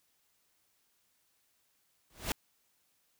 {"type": "noise with exponential growth", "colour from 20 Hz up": "pink", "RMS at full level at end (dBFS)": -29, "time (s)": [2.1, 2.32], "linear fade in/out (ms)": 2, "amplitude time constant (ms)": 46, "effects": ["white hiss -74 dBFS RMS until 3.19 s"]}